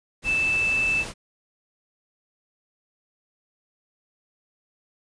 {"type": "tone in noise", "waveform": "sine", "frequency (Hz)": 2637, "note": "E7", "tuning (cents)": 0, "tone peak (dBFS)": -20, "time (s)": [0.24, 1.05], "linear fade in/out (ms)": 50, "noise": "pink", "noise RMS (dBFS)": -35, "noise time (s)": [0.22, 1.14], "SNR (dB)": 12, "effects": ["resampled to 22050 Hz"]}